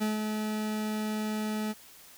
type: tone with ADSR envelope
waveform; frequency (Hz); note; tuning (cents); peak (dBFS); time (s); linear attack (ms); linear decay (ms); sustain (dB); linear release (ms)
40% pulse; 214.6; A3; -43; -25; 0-1.74; 22; 150; -4; 33
effects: white hiss -53 dBFS RMS until 2.17 s